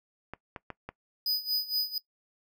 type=clicks; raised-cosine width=0.5 ms; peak=-23 dBFS; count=4; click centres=0.336 / 0.562 / 0.703 / 0.89 s
type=tone with tremolo; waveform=square; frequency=4978 Hz; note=D#8; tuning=in tune; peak=-25 dBFS; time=1.26-1.98 s; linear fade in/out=2 ms; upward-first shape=sine; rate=4.3 Hz; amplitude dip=85%
effects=noise-tail reverb RT60 0.1 s tail -20 dB re dry